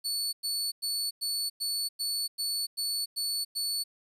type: tone bursts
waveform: sawtooth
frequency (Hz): 4447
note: C#8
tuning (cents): +5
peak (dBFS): -26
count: 10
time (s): 0.04-3.84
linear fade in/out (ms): 20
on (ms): 290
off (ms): 100
effects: resampled to 32000 Hz + 11-bit